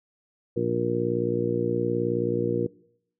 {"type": "harmonic tone", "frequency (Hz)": 59, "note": "A#1", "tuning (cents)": 22, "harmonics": [2, 3, 4, 5, 6, 7, 8], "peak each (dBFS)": [-32, -32, -33, -32, -28, -38, -27], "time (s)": [0.56, 2.67], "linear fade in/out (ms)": 10, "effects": ["noise-tail reverb RT60 0.7 s tail -22 dB re dry"]}